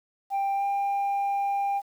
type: tone with pitch glide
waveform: sine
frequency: 790 to 798.3 Hz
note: G5 to G5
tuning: +13 to +31 cents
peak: -21 dBFS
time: 0.3-1.82 s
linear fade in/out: 50 ms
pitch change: +18 cents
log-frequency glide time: 0.55-0.64 s
effects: tanh soft clip ceiling -23 dBFS + 9-bit